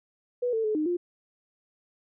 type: tone with pitch steps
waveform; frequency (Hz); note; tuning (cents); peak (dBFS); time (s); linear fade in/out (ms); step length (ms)
sine; 490.6 / 446.8 / 429.2 / 306.8 / 351.7; B4 / A4 / A4 / D#4 / F4; -12 / +27 / -43 / -24 / +12; -24; 0.42-0.97; 10; 110
effects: none